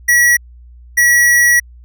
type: tone bursts at uneven times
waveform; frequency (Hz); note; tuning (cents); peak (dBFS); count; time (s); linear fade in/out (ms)
square; 1928; B6; -42; -8; 2; 0.08-0.37 / 0.97-1.6; 10
effects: added 60 Hz sine -36 dBFS peak until 1.84 s

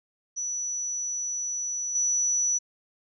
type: tone with level steps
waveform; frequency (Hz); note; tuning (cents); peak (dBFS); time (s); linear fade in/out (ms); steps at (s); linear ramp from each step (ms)
sine; 5920; F#8; 0; -28 / -22; 0.36-2.59; 20; 1.95; 5
effects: none

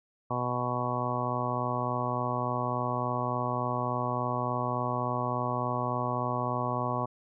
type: harmonic tone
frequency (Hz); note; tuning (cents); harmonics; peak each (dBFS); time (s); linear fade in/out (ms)
123.47; B2; 0; 1 / 2 / 3 / 4 / 5 / 6 / 7 / 8 / 9; -34 / -37 / -40 / -40 / -36 / -38 / -38 / -36 / -34; 0.3-7.06; 10
effects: none

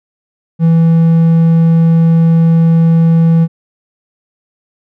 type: tone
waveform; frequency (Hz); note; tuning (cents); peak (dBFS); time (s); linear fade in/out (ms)
triangle; 164.81; E3; 0; -3; 0.59-3.48; 50
effects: none

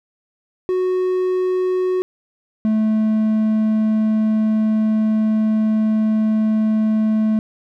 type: tone pair in turn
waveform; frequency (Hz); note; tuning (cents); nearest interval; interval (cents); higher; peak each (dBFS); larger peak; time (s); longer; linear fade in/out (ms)
triangle; 368.6 / 217.3; F#4 / A3; -7 / -21; major sixth; 914; first; -14 / -12; second; 0.69-2.02 / 2.65-7.39; second; 0
effects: none

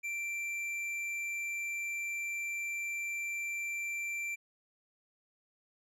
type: tone with tanh clipping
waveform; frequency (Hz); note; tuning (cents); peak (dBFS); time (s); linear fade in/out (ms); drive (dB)
sine; 2352; D7; +2; -36; 0.03-4.36; 20; 9
effects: none

